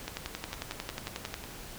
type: two click trains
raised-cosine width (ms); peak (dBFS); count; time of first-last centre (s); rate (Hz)
0.2; -24 / -17; 6 / 15; 0.54-1.439 / 0.08-1.341; 5.56 / 11.1
effects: pink hiss -45 dBFS RMS until 1.78 s